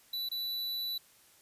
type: tone with dropouts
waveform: square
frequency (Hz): 3962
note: B7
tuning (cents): +5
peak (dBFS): -34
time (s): 0.13-0.98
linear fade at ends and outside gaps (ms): 5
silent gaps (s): 0.289-0.314
effects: white hiss -62 dBFS RMS until 1.41 s + resampled to 32000 Hz

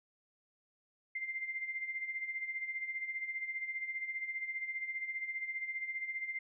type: tone with tremolo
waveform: sine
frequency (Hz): 2093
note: C7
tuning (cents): 0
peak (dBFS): -34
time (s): 1.15-6.39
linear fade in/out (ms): 5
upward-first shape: sine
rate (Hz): 15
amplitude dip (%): 65
effects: none

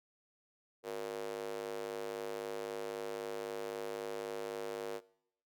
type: tone with high-pass filter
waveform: square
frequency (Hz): 51.91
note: G#1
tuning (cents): 0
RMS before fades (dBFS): -41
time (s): 0.83-5.01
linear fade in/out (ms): 50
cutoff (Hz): 450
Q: 4
effects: noise-tail reverb RT60 0.7 s tail -21 dB re dry

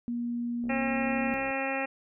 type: tone with pitch glide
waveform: sine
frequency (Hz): 238.3 to 236.7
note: A#3 to A#3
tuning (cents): +38 to +27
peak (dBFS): -29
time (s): 0.08-1.34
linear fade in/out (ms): 0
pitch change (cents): -11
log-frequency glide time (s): 0.66-0.97
type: click train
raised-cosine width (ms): 2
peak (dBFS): -35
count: 59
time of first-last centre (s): 0.64-1.506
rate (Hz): 67
type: harmonic tone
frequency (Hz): 269.3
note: C#4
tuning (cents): -50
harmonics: 1 / 2 / 3 / 4 / 5 / 6 / 7 / 8 / 9 / 10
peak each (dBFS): -36 / -34 / -35 / -45 / -41 / -43 / -36 / -44 / -37 / -39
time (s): 0.69-1.86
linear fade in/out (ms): 10
effects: none

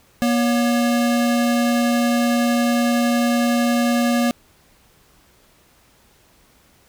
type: tone pair together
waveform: square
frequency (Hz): 239.3 / 562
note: A#3 / C#5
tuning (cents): +46 / +24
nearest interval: octave + minor third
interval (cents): 1478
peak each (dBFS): -17 / -25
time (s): 0.22-4.31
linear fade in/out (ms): 0
effects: pink hiss -55 dBFS RMS until 6.88 s

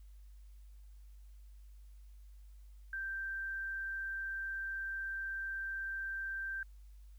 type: tone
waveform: sine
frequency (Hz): 1569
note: G6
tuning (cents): +1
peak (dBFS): -37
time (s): 2.93-6.63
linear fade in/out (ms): 2
effects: added 50 Hz sine -52 dBFS peak until 7.18 s + white hiss -75 dBFS RMS until 7.18 s

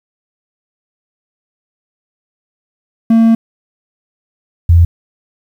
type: tone pair in turn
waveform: triangle / sine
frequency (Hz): 226.8 / 84.95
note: A#3 / F2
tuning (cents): -47 / -47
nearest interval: octave + perfect fourth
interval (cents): 1700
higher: first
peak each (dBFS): -3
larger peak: neither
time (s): 3.1-3.35 / 4.69-4.85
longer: first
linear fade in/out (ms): 5
effects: 7-bit

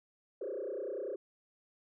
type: tone with frequency modulation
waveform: sine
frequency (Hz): 462.1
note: A#4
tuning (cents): -15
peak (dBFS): -35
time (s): 0.41-1.16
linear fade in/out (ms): 5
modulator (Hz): 30.3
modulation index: 3.2
effects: tanh soft clip ceiling -31 dBFS

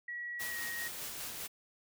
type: tone with pitch glide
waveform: sine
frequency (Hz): 1924 to 1882.2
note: B6 to A#6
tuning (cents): -46 to +16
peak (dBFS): -38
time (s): 0.08-0.88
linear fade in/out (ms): 5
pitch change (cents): -38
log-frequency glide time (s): 0.49-0.57
type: noise with tremolo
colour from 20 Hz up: white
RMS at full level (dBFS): -41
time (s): 0.39-1.48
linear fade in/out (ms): 20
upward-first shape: sine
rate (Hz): 5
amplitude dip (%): 30
effects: none

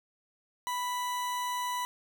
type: tone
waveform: 40% pulse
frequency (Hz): 987.8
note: B5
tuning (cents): 0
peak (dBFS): -30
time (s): 0.67-1.85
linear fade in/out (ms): 0
effects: none

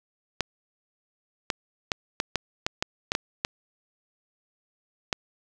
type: clicks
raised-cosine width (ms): 0.2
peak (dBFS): -7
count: 11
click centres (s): 0.407 / 1.502 / 1.918 / 2.201 / 2.357 / 2.665 / 2.825 / 3.119 / 3.151 / 3.449 / 5.128
effects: none

